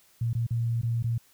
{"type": "tone with dropouts", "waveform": "sine", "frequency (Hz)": 116.54, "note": "A#2", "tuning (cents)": 0, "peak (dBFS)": -24, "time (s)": [0.21, 1.18], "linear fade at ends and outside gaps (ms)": 5, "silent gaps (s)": [[0.332, 0.35], [0.467, 0.507], [0.815, 0.831], [1.026, 1.041]], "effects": ["white hiss -61 dBFS RMS until 1.33 s"]}